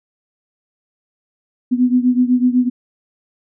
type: beating tone pair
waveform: sine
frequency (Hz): 246.9 / 254.9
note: B3 / C4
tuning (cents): 0 / -45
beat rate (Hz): 8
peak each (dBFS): -13 / -16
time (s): 1.71-2.7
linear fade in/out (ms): 20
effects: none